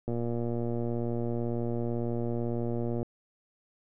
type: click train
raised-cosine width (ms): 2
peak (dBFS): -20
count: 349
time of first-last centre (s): 0.08-3.029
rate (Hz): 118
effects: none